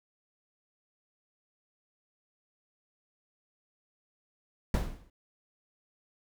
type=noise with exponential decay; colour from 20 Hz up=brown; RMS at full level=-23 dBFS; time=4.74-5.1 s; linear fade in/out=2 ms; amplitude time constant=77 ms; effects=none